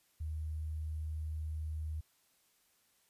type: tone with sample-and-hold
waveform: sine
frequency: 77.78 Hz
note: D#2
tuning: in tune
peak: -36 dBFS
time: 0.2-2.01 s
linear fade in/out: 10 ms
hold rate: 11025 Hz
effects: white hiss -72 dBFS RMS until 3.09 s + resampled to 32000 Hz